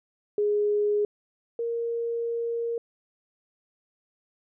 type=tone pair in turn; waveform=sine; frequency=415.3 / 466.2 Hz; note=G#4 / A#4; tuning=0 / 0 cents; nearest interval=major second; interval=200 cents; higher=second; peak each=-21 / -26 dBFS; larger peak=first; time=0.38-1.05 / 1.59-2.78 s; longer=second; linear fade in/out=2 ms; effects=none